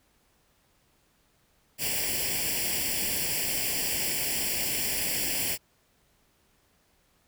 white noise with comb filter, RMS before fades -29 dBFS, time 1.78-5.58 s, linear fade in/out 50 ms, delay 0.39 ms, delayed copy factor +0.9, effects pink hiss -67 dBFS RMS until 7.27 s

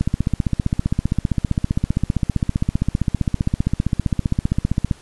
click train, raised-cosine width 5 ms, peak -5 dBFS, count 76, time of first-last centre 0.01-4.912 s, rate 15.3 Hz, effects pink hiss -47 dBFS RMS until 5.01 s + resampled to 24000 Hz

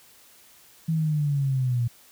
sine linear sweep, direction down, 163.8 to 117 Hz, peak -21 dBFS, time 0.88-1.88 s, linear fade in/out 10 ms, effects white hiss -54 dBFS RMS until 2.11 s

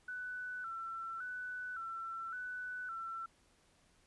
sine tone with vibrato, 1416 Hz, F6, 23 cents sharp, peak -40 dBFS, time 0.08-3.26 s, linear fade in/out 5 ms, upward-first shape square, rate 0.89 Hz, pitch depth 91 cents each way, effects pink hiss -70 dBFS RMS until 4.06 s + resampled to 24000 Hz

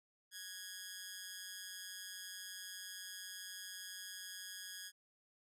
10% pulse tone with amplitude modulation, 1661.2 Hz, G#6, in tune, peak -35 dBFS, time 0.31-4.92 s, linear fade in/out 50 ms, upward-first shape sine, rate 188 Hz, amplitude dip 70%, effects none

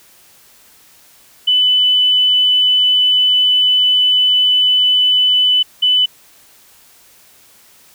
sine tone pair in turn, 2998 / 2998 Hz, F#7 / F#7, +22 / +22 cents, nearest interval unison, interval 0 cents, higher neither, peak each -9 dBFS, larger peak neither, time 1.47-5.63 / 5.82-6.06 s, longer first, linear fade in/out 10 ms, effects white hiss -47 dBFS RMS until 7.94 s

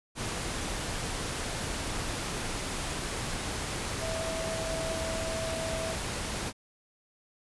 sine tone in noise, 651 Hz, E5, 22 cents flat, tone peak -34 dBFS, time 3.99-5.96 s, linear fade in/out 50 ms, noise pink, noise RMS -34 dBFS, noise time 0.15-6.53 s, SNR -3 dB, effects resampled to 24000 Hz

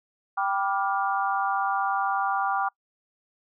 sine chord, G dominant seventh, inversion none, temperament just, 784 / 980 / 1176 / 1411.2 Hz, G5 / B5 / D6 / F6, 0 / -14 / +2 / +18 cents, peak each -26 / -32 / -28 / -31 dBFS, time 0.37-2.69 s, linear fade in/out 10 ms, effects noise-tail reverb RT60 0.1 s tail -26 dB re dry

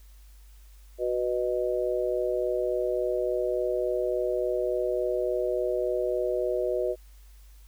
sine chord, B major, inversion second, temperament just, 370.4 / 493.9 / 617.4 Hz, F#4 / B4 / D#5, +2 / 0 / -14 cents, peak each -29 dBFS, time 0.98-6.96 s, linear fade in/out 50 ms, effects added 50 Hz sine -48 dBFS peak until 7.67 s + white hiss -62 dBFS RMS until 7.67 s

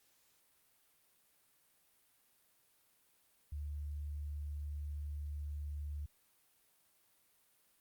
sine tone, 73.42 Hz, D2, in tune, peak -39 dBFS, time 3.52-6.06 s, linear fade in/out 5 ms, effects white hiss -72 dBFS RMS until 7.8 s + Opus 48 kbps

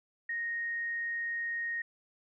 sine tone, 1864 Hz, A#6, 1 cent flat, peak -32 dBFS, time 0.29-1.82 s, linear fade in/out 5 ms, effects none

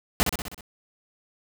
pink noise with echo, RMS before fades -20 dBFS, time 0.2-0.23 s, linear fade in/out 0 ms, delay 63 ms, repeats 6, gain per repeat -4 dB, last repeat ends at 0.608 s, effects none

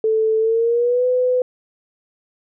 sine tone with pitch glide, 440 to 502.5 Hz, A4 to B4, 0 to +30 cents, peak -14 dBFS, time 0.04-1.42 s, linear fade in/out 2 ms, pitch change +230 cents, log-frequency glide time 0.39-1.06 s, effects none

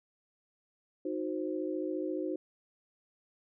sine chord, C diminished, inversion first, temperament equal with one note detuned, 311.1 / 365.5 / 523.3 Hz, Eb4 / Gb4 / C5, 0 / -21 / 0 cents, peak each -35 / -36 / -39 dBFS, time 1.05-2.36 s, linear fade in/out 5 ms, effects none

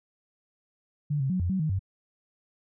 sine tone with pitch steps, 147 / 134.3 / 184.2 / 87.7 / 189.4 / 155.7 / 95.7 Hz, D3 / C3 / F#3 / F2 / F#3 / D#3 / G2, +2 / +46 / -7 / +8 / +41 / +2 / -41 cents, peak -24 dBFS, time 1.1-1.793 s, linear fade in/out 10 ms, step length 99 ms, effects none

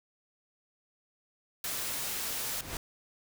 white noise, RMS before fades -35 dBFS, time 1.64-2.61 s, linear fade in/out 2 ms
pink noise with exponential growth, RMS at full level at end -34 dBFS, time 2.32-2.77 s, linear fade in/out 2 ms, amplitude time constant 96 ms
effects none

